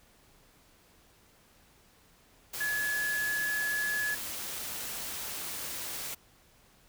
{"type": "tone in noise", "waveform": "sine", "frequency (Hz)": 1700, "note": "G#6", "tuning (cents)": 40, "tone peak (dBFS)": -29, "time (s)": [2.6, 4.15], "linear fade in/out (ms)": 10, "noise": "white", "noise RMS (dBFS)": -38, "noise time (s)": [2.53, 6.15], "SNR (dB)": 6, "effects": ["pink hiss -62 dBFS RMS until 6.88 s"]}